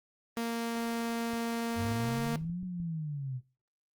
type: tone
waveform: sawtooth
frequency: 231.8 Hz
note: A#3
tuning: 10 cents flat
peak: -27 dBFS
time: 0.37-2.36 s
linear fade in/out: 0 ms
type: clicks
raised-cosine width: 5 ms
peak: -35 dBFS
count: 9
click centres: 1.335 / 1.843 / 1.916 / 2.183 / 2.417 / 2.448 / 2.498 / 2.63 / 2.801 s
type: linear two-way sweep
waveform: sine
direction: up then down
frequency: 90.1 to 185 to 124 Hz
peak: -33 dBFS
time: 1.75-3.41 s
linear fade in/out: 50 ms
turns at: 2.64 s
effects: noise-tail reverb RT60 0.3 s tail -18 dB re dry + Opus 24 kbps